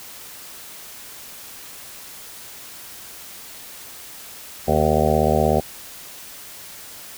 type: harmonic tone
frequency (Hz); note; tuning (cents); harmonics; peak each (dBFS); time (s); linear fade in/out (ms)
76.6; D#2; -27; 1 / 2 / 3 / 5 / 6 / 7 / 8 / 9 / 10; -24 / -24 / -24 / -24 / -24 / -24 / -24 / -24 / -24; 4.67-5.61; 20
effects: white hiss -39 dBFS RMS until 7.17 s